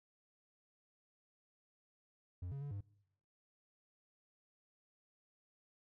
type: tone with pitch steps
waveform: triangle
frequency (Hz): 89.2 / 138.7 / 143.1 / 99.9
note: F2 / C#3 / D3 / G2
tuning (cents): +37 / +1 / -45 / +33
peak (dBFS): -39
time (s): 2.42-2.808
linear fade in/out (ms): 5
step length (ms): 97
effects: noise-tail reverb RT60 0.8 s tail -23 dB re dry